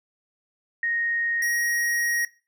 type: tone pair in turn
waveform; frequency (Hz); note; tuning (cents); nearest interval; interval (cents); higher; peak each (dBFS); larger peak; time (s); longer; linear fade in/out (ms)
sine / square; 1864.7 / 1886.4; A#6 / A#6; 0 / +20; unison; 20; second; -23; neither; 0.83-1.42 / 1.42-2.25; second; 2
effects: noise-tail reverb RT60 0.3 s tail -17 dB re dry